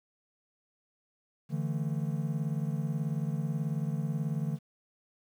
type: chord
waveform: triangle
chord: D suspended second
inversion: none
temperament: just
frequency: 146.83 / 165.19 / 220.2 Hz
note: D3 / E3 / A3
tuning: 0 / +4 / +2 cents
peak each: -30 / -32 / -36 dBFS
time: 1.49-4.59 s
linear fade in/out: 50 ms
effects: 10-bit